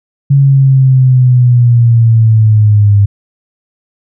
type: linear sweep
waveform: sine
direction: down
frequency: 140 to 100.2 Hz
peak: -3 dBFS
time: 0.3-3.06 s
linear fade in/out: 10 ms
effects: none